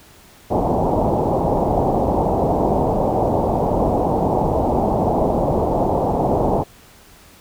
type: low-pass noise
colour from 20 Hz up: white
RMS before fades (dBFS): -18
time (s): 0.5-6.64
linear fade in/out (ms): 20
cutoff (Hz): 870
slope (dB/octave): 48
effects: pink hiss -47 dBFS RMS until 7.4 s